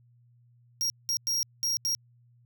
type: tone bursts at uneven times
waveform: 45% pulse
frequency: 5610 Hz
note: F8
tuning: 7 cents sharp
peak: -26 dBFS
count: 5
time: 0.81-0.9 / 1.09-1.17 / 1.27-1.43 / 1.63-1.77 / 1.85-1.95 s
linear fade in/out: 0 ms
effects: added 120 Hz sine -58 dBFS peak until 2.45 s